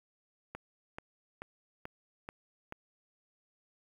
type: click train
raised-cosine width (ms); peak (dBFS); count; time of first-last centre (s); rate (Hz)
0.5; -26; 6; 0.55-2.724; 2.3
effects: 9-bit